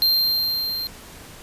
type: tone with level ramp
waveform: square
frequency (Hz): 4173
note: C8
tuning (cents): -5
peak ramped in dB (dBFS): -15 to -26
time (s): 0.02-0.87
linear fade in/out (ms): 0
effects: pink hiss -42 dBFS RMS until 1.42 s + resampled to 32000 Hz

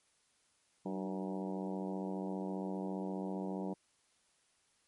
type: harmonic tone with a mistuned harmonic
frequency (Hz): 94.9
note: F#2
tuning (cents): +44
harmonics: 2 / 3 / 4 / 5 / 6 / 7 / 8 / 9 / 10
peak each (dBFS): -39 / -43 / -45 / -47 / -49 / -50 / -51 / -52 / -53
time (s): 0.85-3.74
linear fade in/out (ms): 10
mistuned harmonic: 3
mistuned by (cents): +70
effects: white hiss -73 dBFS RMS until 4.87 s + MP3 48 kbps

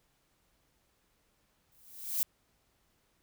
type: noise with exponential growth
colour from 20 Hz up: violet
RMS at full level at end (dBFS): -28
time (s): 1.72-2.23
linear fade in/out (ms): 0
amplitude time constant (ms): 110
effects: pink hiss -73 dBFS RMS until 3.22 s

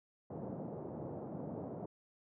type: band-pass noise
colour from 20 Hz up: pink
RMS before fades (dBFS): -44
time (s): 0.3-1.86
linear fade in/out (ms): 5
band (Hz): 120 to 730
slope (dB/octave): 24
effects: none

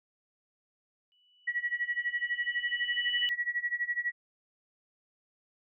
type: tone with exponential growth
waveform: sine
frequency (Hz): 2960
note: F#7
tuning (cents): 0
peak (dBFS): -27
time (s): 1.12-3.29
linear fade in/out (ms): 0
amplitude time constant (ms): 470
type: tone with tremolo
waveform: sine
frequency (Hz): 1927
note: B6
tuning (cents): -43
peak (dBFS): -26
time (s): 1.47-4.12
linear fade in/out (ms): 10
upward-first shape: sine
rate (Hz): 12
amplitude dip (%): 90
effects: none

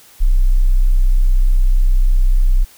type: tone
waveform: sine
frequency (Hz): 31.66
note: B0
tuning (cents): +44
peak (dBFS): -8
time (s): 0.2-2.65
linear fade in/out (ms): 20
effects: white hiss -45 dBFS RMS until 2.77 s

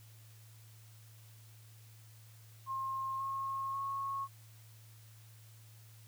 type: tone with pitch steps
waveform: sine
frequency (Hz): 1067 / 1081.3 / 1095.7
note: C6 / C#6 / C#6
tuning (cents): +34 / -43 / -20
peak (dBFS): -35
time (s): 2.66-4.28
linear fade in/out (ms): 50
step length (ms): 540
effects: added 110 Hz sine -55 dBFS peak until 6.07 s + white hiss -63 dBFS RMS until 6.07 s

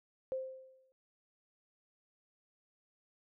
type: tone with exponential decay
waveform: sine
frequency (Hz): 523.3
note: C5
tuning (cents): 0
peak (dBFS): -32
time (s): 0.32-0.92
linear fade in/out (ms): 0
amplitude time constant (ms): 130
effects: none

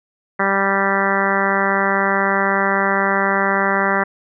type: harmonic tone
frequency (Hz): 196.1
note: G3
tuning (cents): +1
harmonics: 1 / 2 / 3 / 4 / 5 / 6 / 7 / 8 / 9 / 10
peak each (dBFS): -24 / -24 / -24 / -24 / -24 / -24 / -24 / -24 / -24 / -24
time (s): 0.39-4.04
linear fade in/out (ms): 10
effects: none

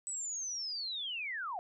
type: linear sweep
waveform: sine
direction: down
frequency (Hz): 8030 to 672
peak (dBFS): -36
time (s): 0.07-1.59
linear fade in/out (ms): 0
effects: none

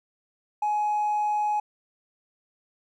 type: tone with hard clipping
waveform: triangle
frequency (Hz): 840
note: G#5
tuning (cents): +19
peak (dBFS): -22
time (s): 0.62-1.6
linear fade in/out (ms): 5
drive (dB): 2
effects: none

